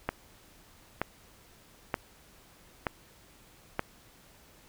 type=click train; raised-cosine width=0.5 ms; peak=-13 dBFS; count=5; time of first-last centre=0.09-3.794 s; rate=1.08 Hz; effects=pink hiss -58 dBFS RMS until 4.68 s